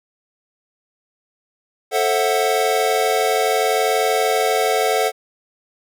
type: chord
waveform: square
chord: F# half-diminished seventh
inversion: first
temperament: equal with one note detuned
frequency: 440 / 532.4 / 659.3 / 740 Hz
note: A4 / C5 / E5 / F#5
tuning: 0 / +30 / 0 / 0 cents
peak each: -21 / -24 / -24 / -21 dBFS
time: 1.91-5.12 s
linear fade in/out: 50 ms
effects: none